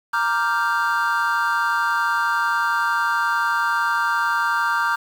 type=chord; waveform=triangle; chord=G minor seventh; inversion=first; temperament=equal; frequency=932.3 / 1174.7 / 1396.9 / 1568 Hz; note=Bb5 / D6 / F6 / G6; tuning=0 / 0 / 0 / 0 cents; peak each=-22 dBFS; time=0.13-4.96 s; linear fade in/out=10 ms; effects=7-bit